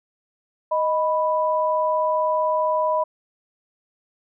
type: tone pair together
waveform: sine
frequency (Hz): 623.3 / 987.8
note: D#5 / B5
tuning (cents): +3 / 0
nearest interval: minor sixth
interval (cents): 797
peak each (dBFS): -21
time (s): 0.71-3.04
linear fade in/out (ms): 10
effects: none